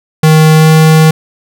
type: tone with pitch glide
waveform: square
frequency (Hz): 156.7 to 157.88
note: D#3 to D#3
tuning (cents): +13 to +26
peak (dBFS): -3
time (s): 0.23-1.11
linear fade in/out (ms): 5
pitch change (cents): +13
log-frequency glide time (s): 0.54-0.7
effects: none